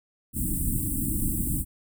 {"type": "band-stop noise", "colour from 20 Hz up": "pink", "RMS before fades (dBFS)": -27, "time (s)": [0.33, 1.65], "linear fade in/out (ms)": 50, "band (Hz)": [330, 8000], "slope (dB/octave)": 96, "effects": []}